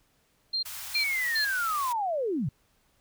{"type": "tone bursts", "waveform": "sine", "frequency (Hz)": 4186, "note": "C8", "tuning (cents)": 0, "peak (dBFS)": -26, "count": 3, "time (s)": [0.53, 1.45], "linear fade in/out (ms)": 10, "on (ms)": 100, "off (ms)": 310}
{"type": "band-stop noise", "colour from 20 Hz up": "white", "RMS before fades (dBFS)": -39, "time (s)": [0.65, 1.93], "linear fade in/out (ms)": 10, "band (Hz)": [110, 770], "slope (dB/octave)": 24}
{"type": "linear sweep", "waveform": "sine", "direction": "down", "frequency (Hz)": [2402, 110], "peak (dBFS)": -26, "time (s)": [0.95, 2.49], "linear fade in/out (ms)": 5}
{"effects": ["pink hiss -68 dBFS RMS until 3 s"]}